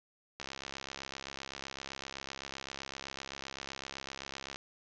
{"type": "click train", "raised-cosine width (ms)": 0.2, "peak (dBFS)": -23, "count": 283, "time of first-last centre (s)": [0.4, 4.559], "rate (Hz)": 67.8, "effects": ["resampled to 16000 Hz", "10-bit"]}